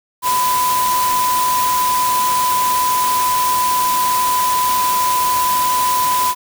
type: tone in noise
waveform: sine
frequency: 1000 Hz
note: B5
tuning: 21 cents sharp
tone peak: -14 dBFS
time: 0.22-6.35 s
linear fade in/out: 50 ms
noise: white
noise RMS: -22 dBFS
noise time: 0.22-6.35 s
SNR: +5 dB
effects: none